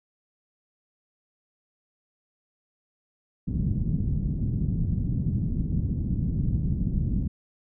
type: low-pass noise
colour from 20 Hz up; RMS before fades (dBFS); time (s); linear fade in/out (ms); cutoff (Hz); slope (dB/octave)
white; -26; 3.47-7.28; 10; 190; 24
effects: none